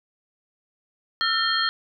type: tone cluster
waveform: sine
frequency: 1330 / 1405 / 1810 / 3197 / 4250 Hz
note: E6 / F6 / A6 / G7 / C8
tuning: +15 / +10 / +48 / +33 / +26 cents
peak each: -27 / -31 / -26 / -27 / -25 dBFS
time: 1.21-1.69 s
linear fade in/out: 0 ms
effects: none